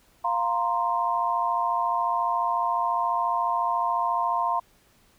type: chord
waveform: sine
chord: F suspended fourth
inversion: none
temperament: equal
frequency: 698.5 / 932.3 / 1046.5 Hz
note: F5 / Bb5 / C6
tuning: 0 / 0 / 0 cents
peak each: -28 / -26 / -26 dBFS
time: 0.24-4.6 s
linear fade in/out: 10 ms
effects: pink hiss -61 dBFS RMS until 5.18 s

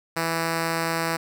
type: tone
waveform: 5% pulse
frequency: 164.81 Hz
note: E3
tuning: in tune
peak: -12 dBFS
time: 0.16-1.17 s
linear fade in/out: 10 ms
effects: none

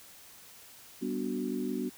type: chord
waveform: sine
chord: G major seventh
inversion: none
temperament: equal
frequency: 196 / 246.9 / 293.7 / 370 Hz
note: G3 / B3 / D4 / F#4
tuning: 0 / 0 / 0 / 0 cents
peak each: -38 / -34 / -37 / -37 dBFS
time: 1.01-1.9 s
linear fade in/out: 20 ms
effects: white hiss -53 dBFS RMS until 1.97 s

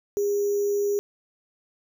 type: tone with sample-and-hold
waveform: sine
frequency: 406.5 Hz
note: G#4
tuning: 37 cents flat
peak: -21 dBFS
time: 0.17-0.99 s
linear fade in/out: 0 ms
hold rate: 6300 Hz
effects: none

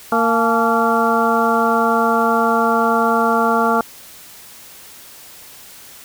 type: harmonic tone with a mistuned harmonic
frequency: 230 Hz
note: A#3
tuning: 23 cents flat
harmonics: 1 / 2 / 3 / 4 / 5 / 6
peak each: -20 / -20 / -20 / -20 / -20 / -20 dBFS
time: 0.12-3.81 s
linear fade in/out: 2 ms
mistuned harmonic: 4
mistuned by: -95 cents
effects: white hiss -40 dBFS RMS until 6.04 s

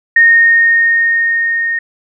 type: tone with level ramp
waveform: sine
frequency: 1847 Hz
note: A#6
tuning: 16 cents flat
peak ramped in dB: -3 to -13 dBFS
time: 0.16-1.79 s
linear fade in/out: 5 ms
effects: none

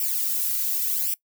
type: noise with flanger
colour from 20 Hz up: violet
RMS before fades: -25 dBFS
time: 0-1.14 s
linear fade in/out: 2 ms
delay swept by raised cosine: 0.37 to 2.47 ms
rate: 0.9 Hz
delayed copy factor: +1
effects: noise-tail reverb RT60 0.1 s tail -21 dB re dry

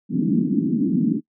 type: band-pass noise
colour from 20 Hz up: pink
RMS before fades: -20 dBFS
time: 0.09-1.21 s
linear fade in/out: 50 ms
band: 170 to 300 Hz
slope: 48 dB/octave
effects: noise-tail reverb RT60 0.1 s tail -24 dB re dry

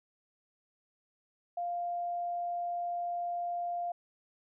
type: tone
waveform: sine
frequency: 698.5 Hz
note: F5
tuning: in tune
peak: -32 dBFS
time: 1.57-3.92 s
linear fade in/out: 5 ms
effects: none

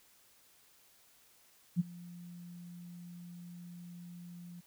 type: tone with ADSR envelope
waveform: sine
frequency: 174.61 Hz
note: F3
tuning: in tune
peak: -24 dBFS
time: 1.76-4.61 s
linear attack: 38 ms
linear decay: 22 ms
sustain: -22 dB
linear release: 12 ms
effects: white hiss -65 dBFS RMS until 4.66 s

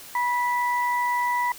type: tone pair together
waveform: sine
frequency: 973.6 / 1975.5 Hz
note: B5 / B6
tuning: -25 / 0 cents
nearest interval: octave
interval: 1225 cents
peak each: -22 / -28 dBFS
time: 0.15-1.52 s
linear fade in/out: 2 ms
effects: white hiss -43 dBFS RMS until 1.58 s

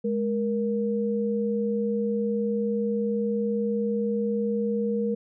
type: tone pair together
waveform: sine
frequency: 209.6 / 470.6 Hz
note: G#3 / A#4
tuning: +16 / +16 cents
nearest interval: octave + major second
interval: 1400 cents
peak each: -26 dBFS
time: 0.04-5.15 s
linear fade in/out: 10 ms
effects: none

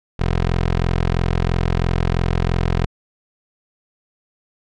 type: tone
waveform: 15% pulse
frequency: 43 Hz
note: F1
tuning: 26 cents flat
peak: -10 dBFS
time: 0.19-2.86 s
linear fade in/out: 10 ms
effects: low-pass 4000 Hz 12 dB/octave

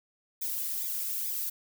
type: noise with flanger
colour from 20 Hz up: violet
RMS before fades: -33 dBFS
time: 0.41-1.5 s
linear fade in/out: 10 ms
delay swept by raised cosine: 0.69 to 2.19 ms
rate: 2.3 Hz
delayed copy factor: -1
effects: none

